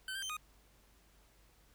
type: tone with pitch steps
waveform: 25% pulse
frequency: 1529 / 1582 / 3108 / 1239 Hz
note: G6 / G6 / G7 / D#6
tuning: -44 / +15 / -16 / -8 cents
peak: -35 dBFS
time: 0.08-0.368 s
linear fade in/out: 2 ms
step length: 72 ms
effects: added 50 Hz sine -66 dBFS peak until 1.74 s + pink hiss -68 dBFS RMS until 1.74 s